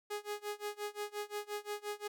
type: tone with tremolo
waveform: sawtooth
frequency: 415.3 Hz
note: G#4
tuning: in tune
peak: -32 dBFS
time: 0.1-2.08 s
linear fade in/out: 10 ms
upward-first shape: sine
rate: 5.7 Hz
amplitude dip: 95%
effects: none